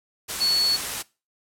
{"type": "tone in noise", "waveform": "sine", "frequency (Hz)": 4411, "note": "C#8", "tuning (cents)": -9, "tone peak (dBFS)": -19, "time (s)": [0.4, 0.77], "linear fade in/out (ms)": 20, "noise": "white", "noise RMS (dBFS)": -29, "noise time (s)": [0.28, 1.03], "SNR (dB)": 7, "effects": ["noise-tail reverb RT60 0.3 s tail -22 dB re dry", "low-pass 12000 Hz 12 dB/octave"]}